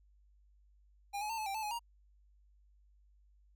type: tone with pitch steps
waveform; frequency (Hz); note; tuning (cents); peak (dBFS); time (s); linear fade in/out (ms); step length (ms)
square; 807 / 846 / 900 / 863 / 785 / 875 / 840 / 939; G#5 / G#5 / A5 / A5 / G5 / A5 / G#5 / A#5; -50 / +32 / +39 / -34 / +2 / -10 / +19 / +12; -37; 1.13-1.794; 20; 83
effects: added 50 Hz sine -63 dBFS peak until 3.55 s